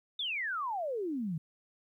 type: exponential sweep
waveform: sine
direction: down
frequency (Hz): 3654 to 150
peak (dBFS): -32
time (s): 0.19-1.38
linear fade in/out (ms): 5
effects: 12-bit